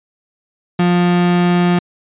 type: tone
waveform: 35% pulse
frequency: 176.3 Hz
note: F3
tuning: 17 cents sharp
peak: -9 dBFS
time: 0.79-1.79 s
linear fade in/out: 5 ms
effects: resampled to 8000 Hz